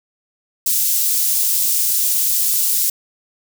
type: high-pass noise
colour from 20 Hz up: white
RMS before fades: -17 dBFS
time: 0.66-2.9 s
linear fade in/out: 5 ms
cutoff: 6300 Hz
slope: 12 dB/octave
effects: none